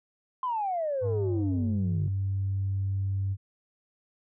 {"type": "exponential sweep", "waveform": "sine", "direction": "down", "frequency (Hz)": [1046.5, 138.8], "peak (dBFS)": -26, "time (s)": [0.43, 2.08], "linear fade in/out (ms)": 2}
{"type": "tone with pitch glide", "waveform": "sine", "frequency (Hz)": [102.2, 97.3], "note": ["G#2", "G2"], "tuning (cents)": [-27, -12], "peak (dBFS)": -25, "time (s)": [1.01, 3.37], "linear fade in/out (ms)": 50, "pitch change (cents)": -85, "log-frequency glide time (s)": [1.21, 1.37]}
{"effects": ["tanh soft clip ceiling -21 dBFS"]}